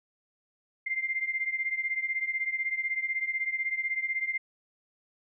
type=beating tone pair; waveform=sine; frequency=2093 / 2109 Hz; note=C7 / C7; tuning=0 / +13 cents; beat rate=16 Hz; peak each=-30 / -33 dBFS; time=0.86-4.38 s; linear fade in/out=10 ms; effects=none